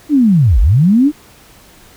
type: linear two-way sweep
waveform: sine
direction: down then up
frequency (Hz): 311.1 to 41.89 to 311.1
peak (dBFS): -6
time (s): 0.09-1.12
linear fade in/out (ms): 50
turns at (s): 0.6
effects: pink hiss -43 dBFS RMS until 1.96 s